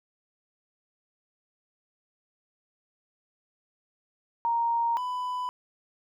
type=tone pair in turn; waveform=sine / triangle; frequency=932.3 / 997.2 Hz; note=A#5 / B5; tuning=0 / +16 cents; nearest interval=minor second; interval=116 cents; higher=second; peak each=-23 / -27 dBFS; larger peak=first; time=4.45-4.97 / 4.97-5.49 s; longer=neither; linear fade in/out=0 ms; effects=none